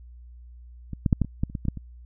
clicks, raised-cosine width 5 ms, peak -20 / -9 / -6 / -9 / -21 / -11 / -28 / -17 / -18 / -11 / -23 dBFS, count 11, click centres 0.933 / 1.062 / 1.128 / 1.217 / 1.247 / 1.435 / 1.499 / 1.552 / 1.653 / 1.684 / 1.773 s, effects added 60 Hz sine -43 dBFS peak until 2.05 s

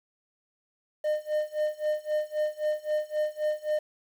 triangle tone with tremolo, 608 Hz, D#5, 40 cents flat, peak -21 dBFS, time 1.04-3.79 s, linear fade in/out 5 ms, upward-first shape sine, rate 3.8 Hz, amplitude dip 95%, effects 9-bit

